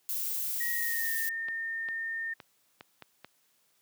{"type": "noise", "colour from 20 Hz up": "violet", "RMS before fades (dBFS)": -33, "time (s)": [0.09, 1.29], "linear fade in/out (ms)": 0}
{"type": "tone with pitch glide", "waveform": "sine", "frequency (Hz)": [1888, 1819.5], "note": ["A#6", "A#6"], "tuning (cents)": [22, -42], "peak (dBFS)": -32, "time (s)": [0.6, 2.34], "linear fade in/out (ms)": 10, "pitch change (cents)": -64, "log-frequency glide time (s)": [0.71, 1.14]}
{"type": "clicks", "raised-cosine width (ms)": 0.3, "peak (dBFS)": -28, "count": 6, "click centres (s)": [1.485, 1.887, 2.402, 2.809, 3.023, 3.246]}
{"effects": ["white hiss -70 dBFS RMS until 3.81 s", "high-pass 100 Hz 12 dB/octave"]}